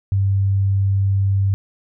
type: tone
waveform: sine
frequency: 98 Hz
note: G2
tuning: in tune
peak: -14 dBFS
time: 0.12-1.54 s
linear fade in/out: 0 ms
effects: none